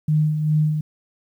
sine tone with tremolo, 153.2 Hz, D#3, 27 cents flat, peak -14 dBFS, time 0.08-0.81 s, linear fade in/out 5 ms, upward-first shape sine, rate 2.5 Hz, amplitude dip 50%, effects 9-bit

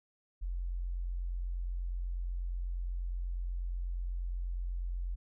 sine tone, 44.15 Hz, F1, 20 cents sharp, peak -33 dBFS, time 0.41-5.16 s, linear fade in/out 20 ms, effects none

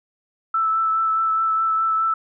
sine tone with vibrato, 1318.5 Hz, E6, in tune, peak -17 dBFS, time 0.54-2.14 s, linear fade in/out 5 ms, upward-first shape triangle, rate 4.8 Hz, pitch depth 17 cents each way, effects none

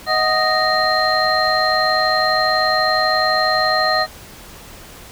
sine tone cluster, 629 / 741 / 1243 / 1859 / 4163 Hz, D#5 / F#5 / D#6 / A#6 / C8, +19 / +2 / -2 / -5 / -10 cents, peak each -20 dBFS, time 0.06-4.07 s, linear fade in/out 50 ms, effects tanh soft clip ceiling -4 dBFS + pink hiss -39 dBFS RMS until 5.11 s

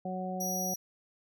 harmonic tone, 185 Hz, F#3, in tune, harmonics 1 / 2 / 3 / 4, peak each -36 / -44 / -40 / -38 dBFS, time 0.05-0.74 s, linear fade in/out 5 ms
sawtooth tone, 5790 Hz, F#8, 38 cents flat, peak -31 dBFS, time 0.4-0.76 s, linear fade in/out 10 ms
effects none

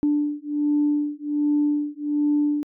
sine beating tone pair, 293.7 / 295 Hz, D4 / D4, 0 / +8 cents, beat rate 1.3 Hz, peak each -22 dBFS, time 0.03-2.63 s, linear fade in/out 0 ms, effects tanh soft clip ceiling -12 dBFS

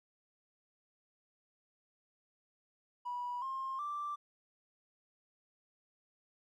triangle tone with pitch steps, 976 / 1064 / 1174 Hz, B5 / C6 / D6, -21 / +29 / -1 cents, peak -33 dBFS, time 3.05-4.16 s, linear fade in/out 20 ms, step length 370 ms, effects tanh soft clip ceiling -34 dBFS

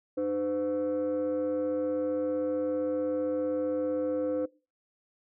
sine tone pair together, 302.9 / 510 Hz, D#4 / C5, -46 / -44 cents, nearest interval major sixth, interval 902 cents, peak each -29 / -27 dBFS, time 0.17-4.46 s, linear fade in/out 10 ms, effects noise-tail reverb RT60 0.3 s tail -21 dB re dry + tanh soft clip ceiling -24 dBFS

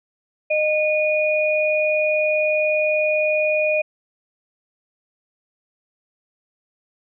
sine tone pair together, 613.8 / 2455 Hz, D#5 / D#7, -24 / -24 cents, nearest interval 2 octaves, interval 2400 cents, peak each -18 / -21 dBFS, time 0.5-3.82 s, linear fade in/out 10 ms, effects none

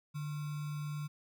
sine tone with sample-and-hold, 148.5 Hz, D3, 20 cents sharp, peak -36 dBFS, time 0.14-1.08 s, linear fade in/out 20 ms, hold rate 1225 Hz, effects none

